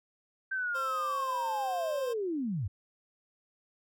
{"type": "linear sweep", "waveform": "sine", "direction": "down", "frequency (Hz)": [1568, 82.41], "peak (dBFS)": -30, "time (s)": [0.51, 2.68], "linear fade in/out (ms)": 10}
{"type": "tone", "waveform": "25% pulse", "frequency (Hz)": 526, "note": "C5", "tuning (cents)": 9, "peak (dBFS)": -34, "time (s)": [0.74, 2.14], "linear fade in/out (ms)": 20}
{"effects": []}